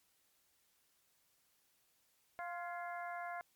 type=harmonic tone with a mistuned harmonic; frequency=349.2 Hz; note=F4; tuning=in tune; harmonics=2 / 3 / 4 / 5 / 6; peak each=-43 / -49 / -49 / -51 / -53 dBFS; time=2.39-3.41 s; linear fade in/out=0 ms; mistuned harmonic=5; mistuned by=-48 cents; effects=white hiss -75 dBFS RMS until 3.55 s + MP3 96 kbps